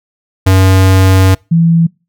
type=tone pair in turn; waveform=square / sine; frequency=94.7 / 166.41 Hz; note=F#2 / E3; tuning=+41 / +17 cents; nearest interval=minor seventh; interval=976 cents; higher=second; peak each=-5 dBFS; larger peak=neither; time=0.46-1.35 / 1.51-1.87 s; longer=first; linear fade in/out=10 ms; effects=noise-tail reverb RT60 0.3 s tail -26 dB re dry